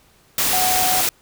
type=tone in noise; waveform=sine; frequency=740 Hz; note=F#5; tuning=in tune; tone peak=-20 dBFS; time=0.53-1.01 s; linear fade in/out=2 ms; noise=white; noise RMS=-19 dBFS; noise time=0.38-1.09 s; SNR=-4 dB; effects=pink hiss -55 dBFS RMS until 1.21 s